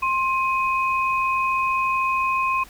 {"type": "tone pair together", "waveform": "sine", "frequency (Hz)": [1057.8, 2516], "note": ["C6", "D#7"], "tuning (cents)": [19, 19], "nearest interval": "octave + minor third", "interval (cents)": 1500, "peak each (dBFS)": [-20, -25], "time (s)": [0.02, 2.64], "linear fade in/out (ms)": 10, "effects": ["added 50 Hz sine -49 dBFS peak until 2.69 s", "pink hiss -47 dBFS RMS until 2.69 s"]}